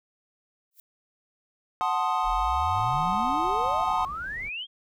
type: noise with exponential growth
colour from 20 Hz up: violet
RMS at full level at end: -46 dBFS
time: 0.71-0.8 s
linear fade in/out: 2 ms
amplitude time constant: 18 ms
type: chord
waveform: triangle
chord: F# diminished seventh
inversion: none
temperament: equal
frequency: 740 / 880 / 1046.5 / 1244.5 Hz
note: F#5 / A5 / C6 / Eb6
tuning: 0 / 0 / 0 / 0 cents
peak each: -27 dBFS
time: 1.81-4.05 s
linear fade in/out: 0 ms
type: exponential sweep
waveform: sine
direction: up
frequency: 37.16 to 3300 Hz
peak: -31 dBFS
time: 2.23-4.67 s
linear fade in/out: 50 ms
type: noise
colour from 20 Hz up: brown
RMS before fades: -44 dBFS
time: 2.74-4.5 s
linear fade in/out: 20 ms
effects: none